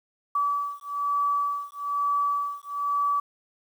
sine beating tone pair, 1148 / 1149.1 Hz, D6 / D6, -40 / -38 cents, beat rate 1.1 Hz, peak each -27 dBFS, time 0.35-3.2 s, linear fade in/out 5 ms, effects 9-bit

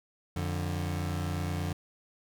30% pulse tone pair together, 88.45 / 147.3 Hz, F2 / D3, +23 / +6 cents, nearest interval major sixth, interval 883 cents, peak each -29 / -33 dBFS, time 0.36-1.73 s, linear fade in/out 5 ms, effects none

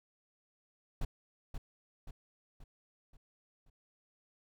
brown noise with echo, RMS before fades -33 dBFS, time 1.01-1.05 s, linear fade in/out 5 ms, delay 530 ms, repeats 5, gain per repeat -6 dB, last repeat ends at 3.7 s, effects none

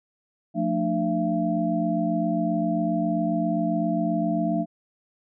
sine tone cluster, 175.9 / 223.4 / 300.3 / 676 Hz, F3 / A3 / D4 / E5, +13 / +27 / +39 / +43 cents, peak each -27 dBFS, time 0.54-4.66 s, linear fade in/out 50 ms, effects none

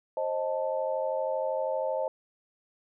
sine chord, A diminished, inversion first, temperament equal with one note detuned, 529.6 / 622.3 / 880 Hz, C5 / Eb5 / A5, +21 / 0 / 0 cents, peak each -30 / -31 / -35 dBFS, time 0.17-2.08 s, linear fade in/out 2 ms, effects none

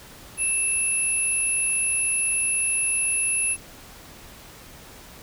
sine tone pair together, 2637 / 10554 Hz, E7 / E9, 0 / +1 cents, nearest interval 2 octaves, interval 2401 cents, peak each -27 / -21 dBFS, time 0.37-3.57 s, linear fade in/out 50 ms, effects tanh soft clip ceiling -13 dBFS + pink hiss -45 dBFS RMS until 5.22 s

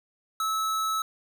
square tone, 1300 Hz, E6, 24 cents flat, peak -26 dBFS, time 0.4-1.02 s, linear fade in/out 2 ms, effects none

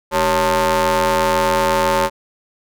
sawtooth ring-modulated tone, 170 Hz, F3, 46 cents flat, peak -7 dBFS, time 0.11-2.1 s, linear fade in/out 50 ms, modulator 724 Hz, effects none

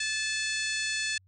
harmonic tone, 870 Hz, A5, 20 cents flat, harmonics 2 / 3 / 4 / 5 / 6 / 7 / 8 / 9 / 10, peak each -33 / -34 / -38 / -36 / -42 / -42 / -40 / -44 / -42 dBFS, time 0-1.18 s, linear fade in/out 5 ms, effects added 94 Hz sine -59 dBFS peak until 1.27 s

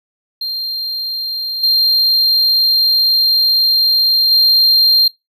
triangle tone with level steps, 4186 Hz, C8, in tune, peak -17 / -8 / -6 dBFS, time 0.41-5.08 s, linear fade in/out 5 ms, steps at 1.63 / 4.31 s, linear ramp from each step 5 ms, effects noise-tail reverb RT60 0.2 s tail -22 dB re dry

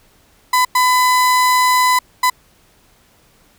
35% pulse tone bursts at uneven times, 1004 Hz, B5, 28 cents sharp, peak -9 dBFS, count 3, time 0.53-0.65 / 0.75-1.99 / 2.23-2.3 s, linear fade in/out 5 ms, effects pink hiss -53 dBFS RMS until 3.58 s

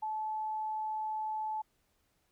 sine tone, 866 Hz, A5, 28 cents flat, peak -33 dBFS, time 0.02-1.62 s, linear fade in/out 10 ms, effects pink hiss -75 dBFS RMS until 2.31 s

